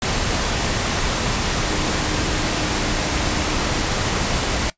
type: tone in noise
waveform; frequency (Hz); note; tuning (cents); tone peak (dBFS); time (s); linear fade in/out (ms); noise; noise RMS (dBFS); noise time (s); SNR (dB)
sine; 305.7; D#4; -30; -30; 1.67-3.85; 2; pink; -21; 0.02-4.7; -12
effects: noise-tail reverb RT60 0.1 s tail -18 dB re dry + resampled to 16000 Hz